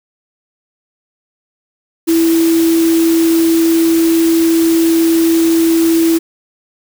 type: tone in noise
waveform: sine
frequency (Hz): 329.6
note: E4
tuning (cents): 0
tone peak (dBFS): -8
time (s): 2.07-6.19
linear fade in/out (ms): 20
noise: white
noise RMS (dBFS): -23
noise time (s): 2.07-6.19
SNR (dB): +12
effects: none